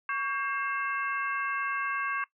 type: harmonic tone with a mistuned harmonic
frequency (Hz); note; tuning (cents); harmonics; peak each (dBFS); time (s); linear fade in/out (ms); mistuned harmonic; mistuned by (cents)
533; C5; +32; 2 / 3 / 4 / 5; -31 / -33 / -38 / -39; 0.09-2.24; 2; 2; +90
effects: noise-tail reverb RT60 0.1 s tail -19 dB re dry